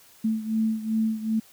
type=beating tone pair; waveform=sine; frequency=220 / 222.6 Hz; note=A3 / A3; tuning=0 / +20 cents; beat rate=2.6 Hz; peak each=-24 / -28 dBFS; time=0.24-1.4 s; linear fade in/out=10 ms; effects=white hiss -54 dBFS RMS until 1.52 s